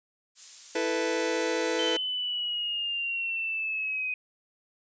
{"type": "noise", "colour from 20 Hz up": "violet", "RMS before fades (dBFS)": -37, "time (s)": [0.35, 1.95], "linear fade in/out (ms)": 50}
{"type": "chord", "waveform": "sawtooth", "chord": "E suspended fourth", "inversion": "none", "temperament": "just", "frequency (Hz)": [329.6, 439.5, 494.4], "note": ["E4", "A4", "B4"], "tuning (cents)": [0, -2, 2], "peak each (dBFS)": [-27, -27, -25], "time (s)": [0.75, 1.97], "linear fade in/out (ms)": 5}
{"type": "linear sweep", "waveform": "sine", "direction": "down", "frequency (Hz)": [3083, 2500], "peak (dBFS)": -28, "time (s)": [1.79, 4.14], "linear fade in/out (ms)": 2}
{"effects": ["resampled to 16000 Hz"]}